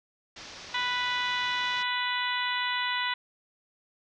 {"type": "low-pass noise", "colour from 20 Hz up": "white", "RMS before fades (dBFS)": -45, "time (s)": [0.36, 1.83], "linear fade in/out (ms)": 5, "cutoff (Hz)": 6000, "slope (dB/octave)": 48}
{"type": "harmonic tone", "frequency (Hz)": 493.9, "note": "B4", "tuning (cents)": 0, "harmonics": [2, 3, 4, 5, 6, 7, 8], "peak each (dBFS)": [-32, -35, -32, -39, -36, -36, -38], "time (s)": [0.74, 3.14], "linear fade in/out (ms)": 5}
{"effects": []}